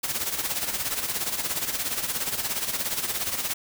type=noise with tremolo; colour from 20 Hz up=white; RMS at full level=-26 dBFS; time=0.03-3.54 s; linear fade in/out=10 ms; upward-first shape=sine; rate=17 Hz; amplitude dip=65%; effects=none